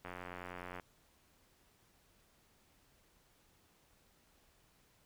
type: click train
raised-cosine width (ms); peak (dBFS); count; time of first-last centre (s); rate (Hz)
0.5; -30; 68; 0.05-0.798; 89.6
effects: pink hiss -70 dBFS RMS until 5.05 s